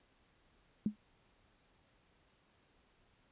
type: tone with exponential decay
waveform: sine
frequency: 210.8 Hz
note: G#3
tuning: 26 cents sharp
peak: -26 dBFS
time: 0.86-0.96 s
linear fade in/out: 2 ms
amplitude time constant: 20 ms
effects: pink hiss -71 dBFS RMS until 3.31 s + resampled to 8000 Hz